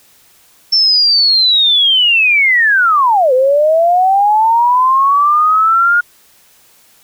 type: linear two-way sweep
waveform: sine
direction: down then up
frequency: 5400 to 499.7 to 1434 Hz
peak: -7 dBFS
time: 0.72-6.01 s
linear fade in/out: 10 ms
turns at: 3.33 s
effects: white hiss -48 dBFS RMS until 7.03 s